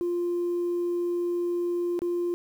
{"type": "tone with dropouts", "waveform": "sine", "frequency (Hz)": 349.2, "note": "F4", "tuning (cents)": 0, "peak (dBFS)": -23, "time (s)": [0.01, 2.34], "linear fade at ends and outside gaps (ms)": 0, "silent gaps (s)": [1.991, 2.019], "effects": ["tanh soft clip ceiling -22 dBFS", "9-bit"]}